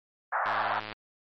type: band-pass noise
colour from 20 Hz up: pink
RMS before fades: -29 dBFS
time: 0.32-0.8 s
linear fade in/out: 10 ms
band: 660 to 1700 Hz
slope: 48 dB/octave
type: click train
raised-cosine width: 0.3 ms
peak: -21 dBFS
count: 51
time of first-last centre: 0.46-0.927 s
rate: 107 Hz
effects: MP3 32 kbps